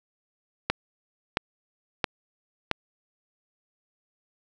click train, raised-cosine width 0.3 ms, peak -6 dBFS, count 4, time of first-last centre 0.7-2.713 s, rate 1.49 Hz, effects none

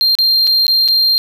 triangle tone with dropouts, 4186 Hz, C8, in tune, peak -8 dBFS, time 0.01-1.18 s, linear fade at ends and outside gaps 0 ms, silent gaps 0.152-0.187 / 0.47-0.474 / 0.667-0.68 / 0.879-0.885 s, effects none

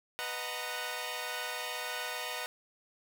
10% pulse chord, B major seventh, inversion none, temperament equal with one note detuned, 493.9 / 622.3 / 740 / 920 Hz, B4 / D#5 / F#5 / A#5, 0 / 0 / 0 / -23 cents, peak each -33 dBFS, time 0.19-2.46 s, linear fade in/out 0 ms, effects none

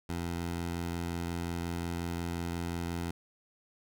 15% pulse tone, 85.6 Hz, F2, 34 cents flat, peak -27 dBFS, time 0.09-3.11 s, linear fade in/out 5 ms, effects none

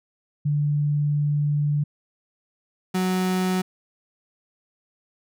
sine / 35% pulse tone pair in turn, 146.83 / 184.99 Hz, D3 / F#3, 0 / 0 cents, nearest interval major third, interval 400 cents, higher second, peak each -19 dBFS, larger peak neither, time 0.45-1.84 / 2.94-3.62 s, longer first, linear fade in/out 10 ms, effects none

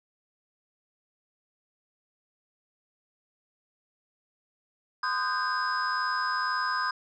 sine tone cluster, 1024 / 1236 / 1508 / 1590 / 5040 Hz, C6 / D#6 / F#6 / G6 / D#8, -38 / -12 / +32 / +24 / +21 cents, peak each -30 / -30 / -35 / -31 / -36 dBFS, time 5.03-6.91 s, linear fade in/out 5 ms, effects tanh soft clip ceiling -19 dBFS

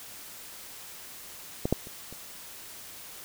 clicks, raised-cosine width 2 ms, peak -13 / -9 / -30 / -30 dBFS, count 4, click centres 1.655 / 1.726 / 1.871 / 2.126 s, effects white hiss -45 dBFS RMS until 3.24 s

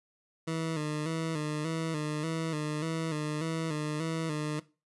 20% pulse tone with vibrato, 156.7 Hz, D#3, 13 cents sharp, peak -26 dBFS, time 0.47-4.6 s, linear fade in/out 10 ms, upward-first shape square, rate 1.7 Hz, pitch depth 61 cents each way, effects noise-tail reverb RT60 0.3 s tail -18 dB re dry + resampled to 24000 Hz

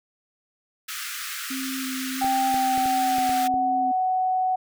pink high-pass noise, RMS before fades -33 dBFS, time 0.88-3.48 s, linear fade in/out 10 ms, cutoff 1200 Hz, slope 96 dB/octave
sine tone with vibrato, 263.3 Hz, C4, 11 cents sharp, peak -29 dBFS, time 1.5-3.92 s, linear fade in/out 10 ms, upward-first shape square, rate 1.5 Hz, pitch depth 11 cents each way
sine tone with pitch glide, 784 to 744.7 Hz, G5 to F#5, 0 to +11 cents, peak -20 dBFS, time 2.21-4.56 s, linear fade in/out 10 ms, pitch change -89 cents, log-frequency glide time 2.52-3.32 s
clicks, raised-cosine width 2 ms, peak -24 dBFS, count 7, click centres 2.245 / 2.543 / 2.778 / 2.858 / 3.184 / 3.294 / 3.541 s
effects none

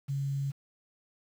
sine tone with quantisation, 138.59 Hz, C#3, in tune, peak -29 dBFS, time 0.08-0.52 s, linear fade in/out 20 ms, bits 9, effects none

